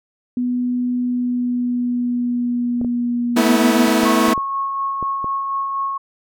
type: tone with pitch glide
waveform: sine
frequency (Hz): 246.9 to 240.1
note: B3 to B3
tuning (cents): 0 to -49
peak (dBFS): -17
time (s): 0.37-3.88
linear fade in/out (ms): 2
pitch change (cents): -49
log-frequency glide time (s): 1-3.33
type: clicks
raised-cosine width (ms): 2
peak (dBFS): -16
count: 7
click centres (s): 2.814 / 2.847 / 4.034 / 4.283 / 4.378 / 5.027 / 5.244
type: chord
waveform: sawtooth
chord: A suspended second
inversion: none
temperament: equal with one note detuned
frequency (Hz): 220 / 246.9 / 323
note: A3 / B3 / E4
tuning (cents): 0 / 0 / -35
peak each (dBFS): -14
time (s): 3.36-4.34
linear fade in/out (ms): 10
type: tone with tremolo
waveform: sine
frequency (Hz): 1095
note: C#6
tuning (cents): -22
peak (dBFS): -18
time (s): 4.05-5.98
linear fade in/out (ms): 10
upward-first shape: sine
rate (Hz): 4.1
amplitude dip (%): 30
effects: none